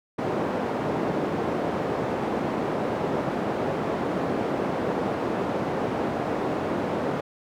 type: band-pass noise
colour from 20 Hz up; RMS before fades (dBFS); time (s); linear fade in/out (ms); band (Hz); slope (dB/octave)
white; -27; 0.18-7.21; 10; 150 to 600; 12
effects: none